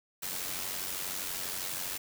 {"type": "noise with amplitude modulation", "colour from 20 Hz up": "white", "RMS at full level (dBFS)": -34, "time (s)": [0.22, 1.98], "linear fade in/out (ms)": 10, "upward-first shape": "sine", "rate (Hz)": 92.4, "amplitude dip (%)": 55, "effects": []}